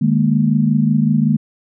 sine chord, D# suspended fourth, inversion none, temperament equal with one note detuned, 152.27 / 207.7 / 233.1 Hz, D#3 / G#3 / A#3, -37 / 0 / 0 cents, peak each -16 dBFS, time 0.01-1.37 s, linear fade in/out 10 ms, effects none

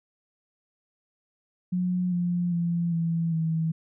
sine tone with pitch steps, 180.6 / 175.66 / 170.86 / 166.19 / 161.64 Hz, F#3 / F3 / F3 / E3 / E3, -42 / +10 / -38 / +14 / -34 cents, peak -23 dBFS, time 1.72-3.72 s, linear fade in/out 10 ms, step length 400 ms, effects none

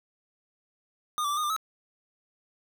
square tone with pitch steps, 1221 / 1159 / 1176 / 1232 / 1191 / 1289 Hz, D#6 / D6 / D6 / D#6 / D6 / E6, -33 / -23 / +2 / -17 / +24 / -39 cents, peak -27 dBFS, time 1.18-1.564 s, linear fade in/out 0 ms, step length 64 ms, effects none

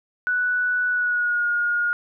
sine tone with pitch glide, 1480 to 1430.4 Hz, F#6 to F6, 0 to +41 cents, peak -19 dBFS, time 0.27-1.93 s, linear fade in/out 0 ms, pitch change -59 cents, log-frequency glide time 0.89-1.47 s, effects none

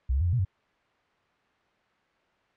sine tone with pitch steps, 63.7 / 69.3 / 88 / 86.6 / 123.1 / 93.9 Hz, C2 / C#2 / F2 / F2 / B2 / F#2, -46 / 0 / +14 / -14 / -5 / +26 cents, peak -22 dBFS, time 0.09-0.45 s, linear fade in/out 10 ms, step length 60 ms, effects white hiss -66 dBFS RMS until 2.56 s + low-pass 2000 Hz 12 dB/octave

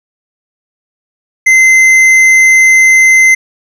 sine tone with tanh clipping, 2066 Hz, C7, 22 cents flat, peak -4 dBFS, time 1.46-3.35 s, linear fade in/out 10 ms, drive 9 dB, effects none

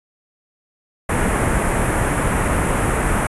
pink band-stop noise, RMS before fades -18 dBFS, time 1.09-3.27 s, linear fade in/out 5 ms, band 2100 to 10000 Hz, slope 24 dB/octave, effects resampled to 24000 Hz

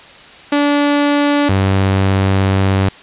sawtooth tone pair in turn, 289.2 / 96.51 Hz, D4 / G2, -27 / -27 cents, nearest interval octave + perfect fifth, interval 1900 cents, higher first, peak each -7 dBFS, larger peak neither, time 0.52-1.49 / 1.49-2.89 s, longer second, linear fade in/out 5 ms, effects white hiss -38 dBFS RMS until 3.02 s + resampled to 8000 Hz

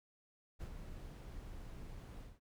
brown noise with ADSR envelope, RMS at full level -44 dBFS, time 0.59-2.4 s, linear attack 29 ms, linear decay 65 ms, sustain -5 dB, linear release 190 ms, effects none

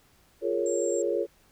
sine chord, Bb minor seventh, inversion second, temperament equal with one note detuned, 349.2 / 415.3 / 464 / 554.4 Hz, F4 / Ab4 / Bb4 / Db5, 0 / 0 / -8 / 0 cents, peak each -30 dBFS, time 0.41-1.27 s, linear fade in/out 50 ms
sine tone, 7459 Hz, A#8, in tune, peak -35 dBFS, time 0.66-1.02 s, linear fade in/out 2 ms
effects pink hiss -62 dBFS RMS until 1.51 s

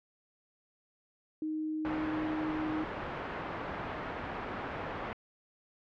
sine tone, 311.1 Hz, D#4, in tune, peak -32 dBFS, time 1.42-2.84 s, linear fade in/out 2 ms
white low-pass noise, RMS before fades -39 dBFS, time 1.85-5.13 s, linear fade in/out 0 ms, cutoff 1300 Hz, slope 12 dB/octave
effects low-pass 3000 Hz 12 dB/octave

